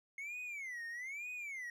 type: tone with vibrato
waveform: triangle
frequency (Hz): 2144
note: C7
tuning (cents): +42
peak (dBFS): -40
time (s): 0.18-1.7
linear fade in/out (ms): 2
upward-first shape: sine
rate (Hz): 1.1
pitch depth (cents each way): 260
effects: none